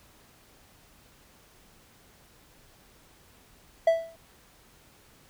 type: tone with exponential decay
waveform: triangle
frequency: 659.3 Hz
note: E5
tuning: in tune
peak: -13 dBFS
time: 3.87-4.16 s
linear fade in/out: 5 ms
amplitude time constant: 63 ms
effects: pink hiss -58 dBFS RMS until 5.29 s